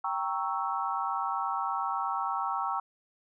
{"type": "chord", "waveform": "sine", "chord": "G diminished seventh", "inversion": "none", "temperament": "equal", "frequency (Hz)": [784, 932.3, 1108.7, 1318.5], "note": ["G5", "Bb5", "Db6", "Fb6"], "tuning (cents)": [0, 0, 0, 0], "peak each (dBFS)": -34, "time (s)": [0.04, 2.8], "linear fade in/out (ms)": 5, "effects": []}